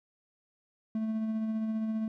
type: tone with tremolo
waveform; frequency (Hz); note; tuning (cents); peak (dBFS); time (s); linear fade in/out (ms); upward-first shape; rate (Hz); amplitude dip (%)
triangle; 220; A3; 0; -26; 0.95-2.08; 2; sine; 15; 30
effects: none